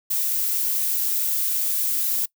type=noise; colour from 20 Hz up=violet; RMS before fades=-23 dBFS; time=0.1-2.26 s; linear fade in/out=10 ms; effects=noise-tail reverb RT60 0.1 s tail -23 dB re dry